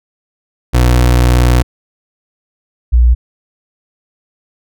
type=tone pair in turn; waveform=30% pulse / sine; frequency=61.1 / 59.91 Hz; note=B1 / A#1; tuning=-18 / +48 cents; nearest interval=unison; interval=34 cents; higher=first; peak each=-4 dBFS; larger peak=neither; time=0.73-1.63 / 2.92-3.15 s; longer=first; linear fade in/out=20 ms; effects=none